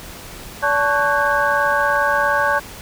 sine tone cluster, 575 / 877 / 1114 / 1500 / 1617 Hz, D5 / A5 / C#6 / F#6 / G#6, -37 / -6 / +8 / +23 / -47 cents, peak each -21 dBFS, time 0.62-2.6 s, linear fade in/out 20 ms, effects pink hiss -36 dBFS RMS until 2.81 s

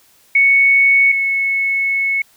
sine tone pair in turn, 2217 / 2199 Hz, C#7 / C#7, 0 / -14 cents, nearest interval unison, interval 14 cents, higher first, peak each -8 / -14 dBFS, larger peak first, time 0.35-1.12 / 1.12-2.22 s, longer second, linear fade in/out 5 ms, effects white hiss -52 dBFS RMS until 2.36 s

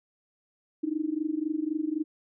sine tone with amplitude modulation, 310 Hz, D#4, 6 cents flat, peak -23 dBFS, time 0.83-2.04 s, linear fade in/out 10 ms, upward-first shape sine, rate 23.9 Hz, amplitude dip 90%, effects none

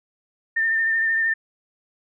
sine tone with vibrato, 1805 Hz, A6, 44 cents sharp, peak -18 dBFS, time 0.56-1.34 s, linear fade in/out 10 ms, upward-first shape triangle, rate 13 Hz, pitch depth 29 cents each way, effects none

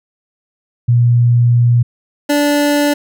sine / 25% pulse tone pair in turn, 120 / 290.9 Hz, B2 / D4, -49 / -16 cents, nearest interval octave + minor third, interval 1533 cents, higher second, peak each -7 dBFS, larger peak neither, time 0.88-1.83 / 2.29-2.94 s, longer first, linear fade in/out 10 ms, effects none

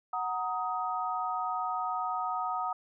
sine chord, D# minor, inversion first, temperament equal with one note detuned, 740 / 932.3 / 1254.6 Hz, F#5 / A#5 / D#6, 0 / 0 / +14 cents, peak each -34 / -36 / -33 dBFS, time 0.13-2.73 s, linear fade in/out 5 ms, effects none

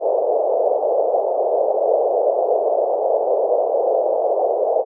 pink band-pass noise, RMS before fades -18 dBFS, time 0-4.85 s, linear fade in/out 50 ms, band 460 to 700 Hz, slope 48 dB/octave, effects none

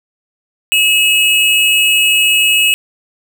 square tone pair together, 2597 / 2890 Hz, E7 / F#7, -26 / -41 cents, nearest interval major second, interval 185 cents, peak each -12 dBFS, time 0.72-2.74 s, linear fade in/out 0 ms, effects none

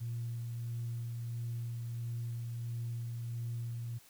sine tone with tremolo, 117.7 Hz, A#2, 17 cents sharp, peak -34 dBFS, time 0-3.99 s, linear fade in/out 20 ms, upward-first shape sine, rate 1.5 Hz, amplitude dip 25%, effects tanh soft clip ceiling -31 dBFS + white hiss -61 dBFS RMS until 4.09 s

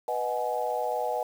sine chord, G# minor seventh, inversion first, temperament equal with one note detuned, 493.9 / 622.3 / 740 / 844.6 Hz, B4 / D#5 / F#5 / G#5, 0 / 0 / 0 / +29 cents, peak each -32 dBFS, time 0.08-1.23 s, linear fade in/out 2 ms, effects 8-bit

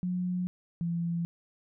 sine tone pair in turn, 180.4 / 169.87 Hz, F#3 / F3, -44 / -48 cents, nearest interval minor second, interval 104 cents, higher first, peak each -28 dBFS, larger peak neither, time 0.03-0.47 / 0.81-1.25 s, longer neither, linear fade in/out 0 ms, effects none

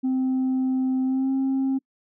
sine tone with pitch glide, 260 to 267.2 Hz, C4 to C4, -11 to +36 cents, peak -18 dBFS, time 0.03-1.79 s, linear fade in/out 20 ms, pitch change +47 cents, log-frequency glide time 1.04-1.31 s, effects noise-tail reverb RT60 0.1 s tail -26 dB re dry + tanh soft clip ceiling -19 dBFS

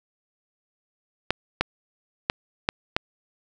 clicks, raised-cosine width 0.3 ms, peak -4 dBFS, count 5, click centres 1.306 / 1.61 / 2.299 / 2.689 / 2.965 s, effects none

